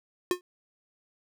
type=tone with exponential decay; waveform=square; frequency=359.2 Hz; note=F4; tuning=49 cents sharp; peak=-20 dBFS; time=0.31-0.41 s; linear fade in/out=1 ms; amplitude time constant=20 ms; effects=none